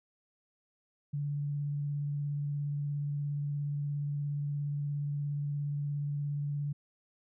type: tone with vibrato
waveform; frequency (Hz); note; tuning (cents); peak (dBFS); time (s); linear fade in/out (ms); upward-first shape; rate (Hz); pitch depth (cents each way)
sine; 144.6; D3; -27; -31; 1.13-6.73; 10; sine; 17; 14
effects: none